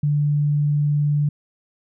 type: tone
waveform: sine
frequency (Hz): 146.83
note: D3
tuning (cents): 0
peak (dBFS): -16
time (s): 0.03-1.29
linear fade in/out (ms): 5
effects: none